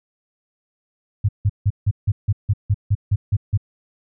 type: tone bursts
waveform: sine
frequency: 101.8 Hz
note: G#2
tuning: 34 cents flat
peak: -13 dBFS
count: 12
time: 1.24-3.576 s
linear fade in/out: 10 ms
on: 48 ms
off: 160 ms
effects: none